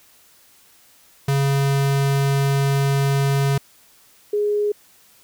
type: tone pair in turn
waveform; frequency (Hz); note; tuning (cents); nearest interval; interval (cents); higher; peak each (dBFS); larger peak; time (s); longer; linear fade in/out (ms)
square / sine; 138.59 / 415.3; C#3 / G#4; 0 / 0; octave + perfect fifth; 1900; second; -17; neither; 1.28-3.58 / 4.33-4.72; first; 5
effects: white hiss -53 dBFS RMS until 5.23 s